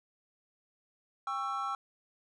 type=chord; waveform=triangle; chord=C# diminished; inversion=second; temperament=just; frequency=798.3 / 1108.7 / 1330.5 Hz; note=G5 / C#6 / E6; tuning=+31 / 0 / +16 cents; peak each=-37 / -36 / -33 dBFS; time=1.27-1.75 s; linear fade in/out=2 ms; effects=resampled to 22050 Hz